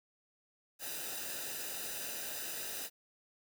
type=noise with comb filter; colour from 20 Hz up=white; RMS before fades=-41 dBFS; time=0.79-2.9 s; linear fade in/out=50 ms; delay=0.91 ms; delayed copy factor=-0.7; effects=none